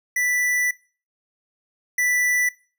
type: tone pair in turn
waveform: square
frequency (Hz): 1975.5 / 1975.5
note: B6 / B6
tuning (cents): 0 / 0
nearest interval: unison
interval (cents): 0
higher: neither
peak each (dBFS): -20 / -19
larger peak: second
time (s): 0.16-0.71 / 1.98-2.49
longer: first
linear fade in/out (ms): 5
effects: noise-tail reverb RT60 0.4 s tail -22 dB re dry